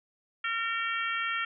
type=harmonic tone; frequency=457.1 Hz; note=A#4; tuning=34 cents flat; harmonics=3 / 4 / 5 / 6 / 7; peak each=-32 / -34 / -36 / -38 / -39 dBFS; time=0.44-1.45 s; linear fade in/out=5 ms; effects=none